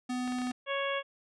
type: tone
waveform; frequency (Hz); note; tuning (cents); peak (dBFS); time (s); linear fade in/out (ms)
square; 250; B3; +21; -32; 0.09-0.52; 10
type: clicks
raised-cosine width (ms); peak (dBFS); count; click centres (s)
0.3; -28; 6; 0.277 / 0.322 / 0.386 / 0.418 / 0.471 / 0.513
type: harmonic tone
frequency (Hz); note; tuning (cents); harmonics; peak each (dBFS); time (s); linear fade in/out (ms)
554.4; C#5; 0; 1 / 2 / 3 / 4 / 5 / 6; -33 / -36 / -38 / -39 / -40 / -41; 0.66-1.03; 50
effects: resampled to 22050 Hz